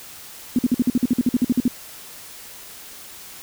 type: tone bursts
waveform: sine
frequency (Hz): 246.9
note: B3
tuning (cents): 0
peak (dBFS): -13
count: 15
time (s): 0.56-1.68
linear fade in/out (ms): 2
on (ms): 28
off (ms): 50
effects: white hiss -40 dBFS RMS until 3.42 s